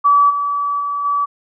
sine tone with level steps, 1148 Hz, D6, 40 cents flat, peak -8 / -16 / -18 / -14 dBFS, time 0.04-1.26 s, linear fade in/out 20 ms, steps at 0.29 / 0.79 / 1.04 s, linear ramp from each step 20 ms, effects none

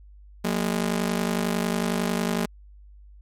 sawtooth ring-modulated tone, 205.3 Hz, G#3, 20 cents flat, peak -16 dBFS, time 0.44-2.46 s, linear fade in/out 10 ms, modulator 25.5 Hz, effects added 50 Hz sine -45 dBFS peak until 3.21 s + MP3 64 kbps

